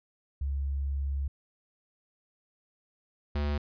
sine / square tone pair in turn, 69.3 / 72.98 Hz, C#2 / D2, 0 / -10 cents, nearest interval minor second, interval 90 cents, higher second, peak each -28 dBFS, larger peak neither, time 0.41-1.28 / 3.35-3.58 s, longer first, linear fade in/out 5 ms, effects resampled to 11025 Hz

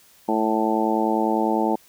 harmonic tone, 110 Hz, A2, in tune, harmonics 2 / 3 / 4 / 5 / 6 / 7 / 8, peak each -25 / -24 / -28 / -29 / -30 / -27 / -25 dBFS, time 0.28-1.76 s, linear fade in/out 10 ms, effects white hiss -54 dBFS RMS until 1.88 s

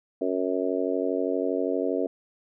harmonic tone, 92.5 Hz, F#2, in tune, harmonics 3 / 4 / 5 / 6 / 7, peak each -29 / -30 / -29 / -32 / -32 dBFS, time 0.21-2.07 s, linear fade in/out 5 ms, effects none

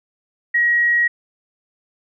sine tone, 1900 Hz, A#6, 33 cents sharp, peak -13 dBFS, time 0.54-1.08 s, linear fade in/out 10 ms, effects none

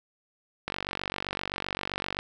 click train, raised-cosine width 0.3 ms, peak -14 dBFS, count 73, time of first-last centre 0.68-2.189 s, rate 47.7 Hz, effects none

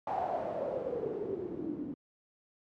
white noise with low-pass filter sweep, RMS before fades -36 dBFS, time 0.07-1.94 s, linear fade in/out 2 ms, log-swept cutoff 810 to 270 Hz, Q 8.5, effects high-pass 100 Hz 12 dB/octave

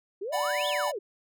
sine exponential two-way sweep, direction up then down, 362.4 to 3729 to 362.4 Hz, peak -31 dBFS, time 0.21-0.99 s, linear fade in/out 10 ms, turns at 0.68 s
square chord, B minor, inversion first, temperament equal, 587.3 / 740 / 987.8 Hz, D5 / F#5 / B5, 0 / 0 / 0 cents, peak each -30 / -35 / -34 dBFS, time 0.32-0.92 s, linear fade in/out 20 ms
effects none

